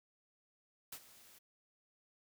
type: noise with ADSR envelope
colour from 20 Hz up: white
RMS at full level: -45 dBFS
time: 0.92-1.39 s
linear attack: 6 ms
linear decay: 63 ms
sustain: -16 dB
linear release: 13 ms
effects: none